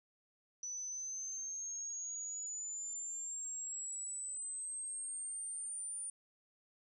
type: exponential sweep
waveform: sine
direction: up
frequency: 5940 to 9320 Hz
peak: -40 dBFS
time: 0.63-6.1 s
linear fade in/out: 2 ms
effects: none